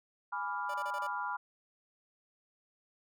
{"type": "chord", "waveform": "sine", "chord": "G# diminished seventh", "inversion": "none", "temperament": "equal", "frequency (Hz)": [830.6, 987.8, 1174.7, 1396.9], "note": ["G#5", "B5", "D6", "F6"], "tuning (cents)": [0, 0, 0, 0], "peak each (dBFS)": [-41, -37, -43, -39], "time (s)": [0.32, 1.37], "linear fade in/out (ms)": 10}
{"type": "tone bursts", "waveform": "30% pulse", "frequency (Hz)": 587.3, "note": "D5", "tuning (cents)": 0, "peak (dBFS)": -39, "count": 5, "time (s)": [0.69, 1.07], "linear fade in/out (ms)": 5, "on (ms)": 52, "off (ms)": 30}
{"effects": []}